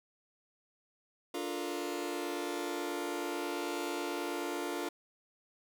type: chord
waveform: sawtooth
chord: Bb major seventh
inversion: first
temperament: just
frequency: 291.4 / 349.6 / 437 / 466.2 Hz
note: D4 / F4 / A4 / Bb4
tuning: -13 / +2 / -12 / 0 cents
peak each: -36 / -34 / -40 / -39 dBFS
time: 1.34-4.89 s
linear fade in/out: 5 ms
effects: none